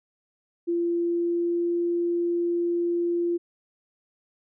sine tone with pitch glide, 342.7 to 344.9 Hz, F4 to F4, -33 to -22 cents, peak -22 dBFS, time 0.67-3.38 s, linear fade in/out 20 ms, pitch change +11 cents, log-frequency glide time 0.97-1.79 s, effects none

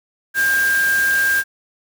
sine tone in noise, 1600 Hz, G6, 35 cents sharp, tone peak -14 dBFS, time 0.34-1.44 s, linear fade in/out 50 ms, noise white, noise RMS -27 dBFS, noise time 0.34-1.44 s, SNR +10 dB, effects none

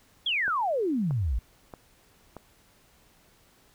sine exponential sweep, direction down, 3447 to 51.1 Hz, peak -24 dBFS, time 0.26-1.39 s, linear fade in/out 5 ms
click train, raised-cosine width 1 ms, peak -26 dBFS, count 4, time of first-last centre 0.48-2.367 s, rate 1.59 Hz
effects pink hiss -61 dBFS RMS until 3.74 s

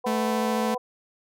harmonic tone, 250 Hz, B3, 21 cents sharp, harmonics 2 / 3 / 4, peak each -29 / -31 / -32 dBFS, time 0.04-0.78 s, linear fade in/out 10 ms
sawtooth tone with vibrato, 220 Hz, A3, in tune, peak -21 dBFS, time 0.06-0.75 s, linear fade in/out 10 ms, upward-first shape triangle, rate 14 Hz, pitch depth 11 cents each way
effects none

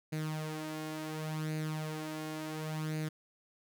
sawtooth tone with flanger, 155.56 Hz, D#3, in tune, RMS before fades -38 dBFS, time 0.12-3.09 s, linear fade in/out 10 ms, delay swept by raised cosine 0.45 to 3.65 ms, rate 0.7 Hz, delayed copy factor +0.6, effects none

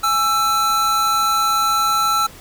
square tone pair together, 833.1 / 1331 Hz, G#5 / E6, +5 / +16 cents, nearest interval minor sixth, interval 811 cents, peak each -26 / -16 dBFS, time 0.03-2.27 s, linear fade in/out 10 ms, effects pink hiss -41 dBFS RMS until 2.4 s

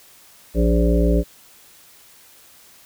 harmonic tone with a mistuned harmonic, 58 Hz, A#1, 8 cents flat, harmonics 1 / 3 / 5 / 7 / 9 / 10, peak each -16 / -21 / -23 / -24 / -26 / -26 dBFS, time 0.54-1.24 s, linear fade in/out 50 ms, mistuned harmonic 9, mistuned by -28 cents, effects white hiss -49 dBFS RMS until 2.85 s

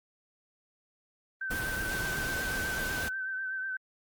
sine tone with vibrato, 1541 Hz, G6, 30 cents flat, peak -32 dBFS, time 1.41-3.77 s, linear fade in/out 5 ms, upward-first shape triangle, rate 8.1 Hz, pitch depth 39 cents each way
pink noise, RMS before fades -36 dBFS, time 1.5-3.09 s, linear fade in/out 10 ms
effects Opus 32 kbps

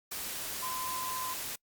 sine tone in noise, 1025 Hz, C6, 36 cents flat, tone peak -36 dBFS, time 0.62-1.34 s, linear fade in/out 10 ms, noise white, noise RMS -38 dBFS, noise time 0.11-1.56 s, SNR -1 dB, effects noise-tail reverb RT60 0.1 s tail -26 dB re dry + Opus 48 kbps

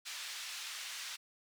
white band-pass noise, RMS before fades -44 dBFS, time 0.05-1.17 s, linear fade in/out 20 ms, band 1600 to 5200 Hz, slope 12 dB/octave, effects none

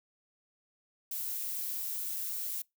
violet noise with amplitude modulation, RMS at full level -35 dBFS, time 1.11-2.62 s, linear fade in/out 5 ms, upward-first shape sine, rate 174 Hz, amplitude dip 30%, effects noise-tail reverb RT60 0.2 s tail -25 dB re dry

